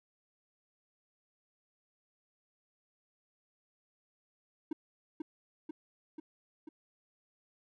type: tone with echo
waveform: triangle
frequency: 311.1 Hz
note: D#4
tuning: in tune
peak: -30 dBFS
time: 4.71-4.73 s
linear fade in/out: 5 ms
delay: 490 ms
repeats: 4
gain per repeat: -3 dB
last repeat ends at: 6.69 s
effects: none